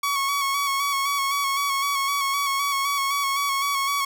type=tone with vibrato; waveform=sawtooth; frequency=1115 Hz; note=C#6; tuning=10 cents sharp; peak=-18 dBFS; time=0.03-4.05 s; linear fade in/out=5 ms; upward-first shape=square; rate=3.9 Hz; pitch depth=27 cents each way; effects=none